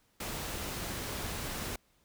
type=noise; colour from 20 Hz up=pink; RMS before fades=-38 dBFS; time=0.2-1.76 s; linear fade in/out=5 ms; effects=pink hiss -70 dBFS RMS until 2.04 s